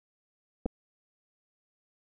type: clicks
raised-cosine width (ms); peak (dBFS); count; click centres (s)
2; -18; 2; 0.658 / 0.662
effects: none